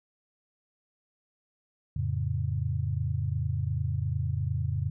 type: chord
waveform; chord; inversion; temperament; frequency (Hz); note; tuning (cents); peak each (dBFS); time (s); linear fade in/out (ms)
sine; F augmented; none; equal; 87.31 / 110 / 138.59; F2 / A2 / C#3; 0 / 0 / 0; -31; 1.96-4.9; 5
effects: none